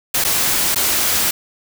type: noise with dropouts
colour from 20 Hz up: white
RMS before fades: -17 dBFS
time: 0.14-1.31 s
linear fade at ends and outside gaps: 5 ms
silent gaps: 0.241-0.247 / 0.747-0.758 s
effects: none